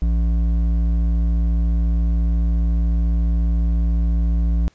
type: tone with hard clipping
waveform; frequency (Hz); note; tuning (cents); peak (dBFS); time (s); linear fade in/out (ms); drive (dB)
sine; 57.1; A#1; -35; -17; 0.02-4.68; 0; 8
effects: pink hiss -58 dBFS RMS until 4.74 s + resampled to 16000 Hz